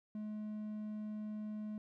triangle tone, 212.7 Hz, G#3, 42 cents sharp, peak -38 dBFS, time 0.15-1.78 s, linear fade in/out 2 ms, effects none

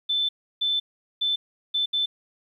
sine tone bursts at uneven times, 3526 Hz, A7, 3 cents sharp, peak -21 dBFS, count 5, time 0.09-0.29 / 0.61-0.8 / 1.21-1.36 / 1.74-1.86 / 1.93-2.06 s, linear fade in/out 10 ms, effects 10-bit

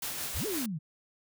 white noise with tremolo, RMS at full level -35 dBFS, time 0.02-0.66 s, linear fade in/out 5 ms, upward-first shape sine, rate 5.9 Hz, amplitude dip 30%
sine exponential two-way sweep, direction up then down, 42.25 to 454.2 to 142.9 Hz, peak -32 dBFS, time 0.34-0.79 s, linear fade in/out 20 ms, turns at 0.46 s
effects none

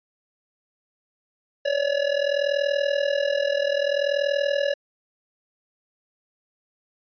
square tone with amplitude modulation, 568 Hz, C#5, 42 cents sharp, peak -18 dBFS, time 1.65-4.74 s, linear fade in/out 10 ms, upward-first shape sine, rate 40.6 Hz, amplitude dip 80%, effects resampled to 11025 Hz

